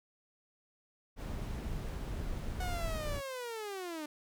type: noise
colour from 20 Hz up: brown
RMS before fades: -38 dBFS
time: 1.16-3.22 s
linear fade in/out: 50 ms
type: linear sweep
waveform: sawtooth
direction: down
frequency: 740 to 293.7 Hz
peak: -35 dBFS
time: 2.6-4.06 s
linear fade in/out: 5 ms
effects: none